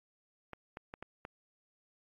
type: clicks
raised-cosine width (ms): 0.5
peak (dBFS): -28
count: 5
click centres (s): 0.533 / 0.771 / 0.939 / 1.026 / 1.251
effects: AAC 48 kbps